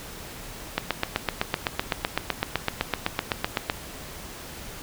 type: click train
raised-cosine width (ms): 0.3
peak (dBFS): -6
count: 24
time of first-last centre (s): 0.78-3.699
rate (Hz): 7.88
effects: pink hiss -40 dBFS RMS until 4.82 s